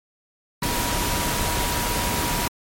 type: tone in noise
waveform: sine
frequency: 961 Hz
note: B5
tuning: 48 cents flat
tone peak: -30 dBFS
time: 0.62-2.48 s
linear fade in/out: 5 ms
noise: pink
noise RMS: -24 dBFS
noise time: 0.62-2.48 s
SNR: -9 dB
effects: MP3 64 kbps